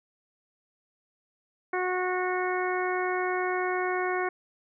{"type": "harmonic tone", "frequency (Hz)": 365.8, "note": "F#4", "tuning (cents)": -20, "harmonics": [1, 2, 3, 4, 5, 6], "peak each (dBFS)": [-29, -32, -34, -35, -36, -37], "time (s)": [1.73, 4.29], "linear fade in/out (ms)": 5, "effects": []}